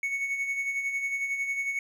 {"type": "tone with tremolo", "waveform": "triangle", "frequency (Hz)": 2217, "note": "C#7", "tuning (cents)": 0, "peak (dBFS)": -24, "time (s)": [0.03, 1.79], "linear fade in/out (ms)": 2, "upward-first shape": "sine", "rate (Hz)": 11, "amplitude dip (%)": 50, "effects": []}